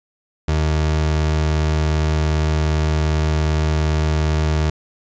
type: tone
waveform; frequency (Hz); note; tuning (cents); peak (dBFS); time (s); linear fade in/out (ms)
30% pulse; 77.4; D#2; -9; -13; 0.48-4.7; 5
effects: resampled to 16000 Hz